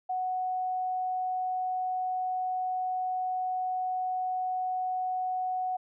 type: tone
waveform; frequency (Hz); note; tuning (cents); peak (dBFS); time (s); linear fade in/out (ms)
sine; 740; F#5; 0; -28; 0.09-5.77; 10
effects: none